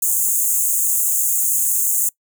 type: high-pass noise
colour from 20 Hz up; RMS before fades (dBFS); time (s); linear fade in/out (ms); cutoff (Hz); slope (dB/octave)
pink; -18; 0.02-2.09; 5; 6600; 96
effects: noise-tail reverb RT60 0.1 s tail -22 dB re dry